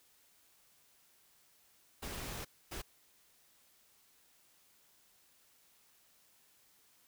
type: noise bursts at uneven times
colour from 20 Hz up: pink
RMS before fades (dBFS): -43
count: 2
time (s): 2.02-2.45 / 2.71-2.82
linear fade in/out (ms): 10
effects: white hiss -68 dBFS RMS until 7.07 s